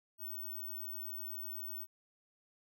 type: tone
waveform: sine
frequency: 15804 Hz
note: B9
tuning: in tune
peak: -40 dBFS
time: 0.18-1.87 s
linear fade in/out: 50 ms
effects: none